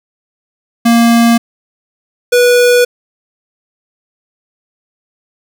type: tone pair in turn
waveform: square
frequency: 233.1 / 488.5 Hz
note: A#3 / B4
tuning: 0 / -19 cents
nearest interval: octave + minor second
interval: 1281 cents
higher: second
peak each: -6 dBFS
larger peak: neither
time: 0.85-1.38 / 2.32-2.85 s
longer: neither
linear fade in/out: 10 ms
effects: none